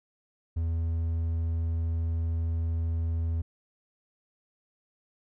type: tone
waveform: triangle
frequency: 82.41 Hz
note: E2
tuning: in tune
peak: -24 dBFS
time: 0.56-3.42 s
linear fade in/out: 10 ms
effects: none